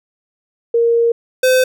sine / square tone pair in turn, 466.2 / 513 Hz, A#4 / C5, 0 / -34 cents, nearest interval major second, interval 166 cents, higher second, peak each -10 dBFS, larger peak neither, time 0.74-1.12 / 1.43-1.64 s, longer first, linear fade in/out 5 ms, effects none

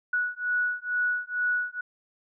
sine beating tone pair, 1468 / 1470.2 Hz, F#6 / F#6, -14 / -11 cents, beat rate 2.2 Hz, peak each -28 dBFS, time 0.13-1.81 s, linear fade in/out 5 ms, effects none

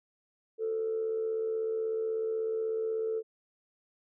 sine tone with amplitude modulation, 443.4 Hz, A4, 13 cents sharp, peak -26 dBFS, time 0.58-3.23 s, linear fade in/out 50 ms, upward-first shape sine, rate 76.3 Hz, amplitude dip 50%, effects tanh soft clip ceiling -23 dBFS

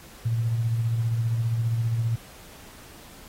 sine tone with tremolo, 115.2 Hz, A#2, 20 cents flat, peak -20 dBFS, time 0.25-2.16 s, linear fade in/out 10 ms, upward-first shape sine, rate 15 Hz, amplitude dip 40%, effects pink hiss -48 dBFS RMS until 3.28 s + AAC 48 kbps

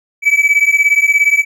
triangle beating tone pair, 2284 / 2301 Hz, D7 / D7, -49 / -36 cents, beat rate 17 Hz, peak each -10 dBFS, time 0.22-1.45 s, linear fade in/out 50 ms, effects none

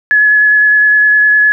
sine tone with vibrato, 1700 Hz, G#6, 40 cents sharp, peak -5 dBFS, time 0.11-1.52 s, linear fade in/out 0 ms, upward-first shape sine, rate 9.8 Hz, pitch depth 11 cents each way, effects none

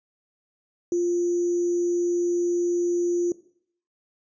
sine tone with sample-and-hold, 349.2 Hz, F4, in tune, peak -20 dBFS, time 0.92-3.32 s, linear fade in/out 2 ms, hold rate 6300 Hz, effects noise-tail reverb RT60 0.6 s tail -18 dB re dry + resampled to 16000 Hz

